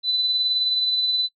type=tone with tremolo; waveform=sine; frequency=4000 Hz; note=B7; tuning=21 cents sharp; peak=-17 dBFS; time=0.03-1.29 s; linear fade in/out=50 ms; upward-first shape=triangle; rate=19 Hz; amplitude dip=40%; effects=noise-tail reverb RT60 0.1 s tail -26 dB re dry